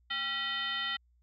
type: tone with frequency modulation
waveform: sine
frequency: 2500 Hz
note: D#7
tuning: 8 cents sharp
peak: -31 dBFS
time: 0.1-0.97 s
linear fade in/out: 10 ms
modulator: 568 Hz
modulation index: 2.1
effects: added 60 Hz sine -64 dBFS peak until 1.22 s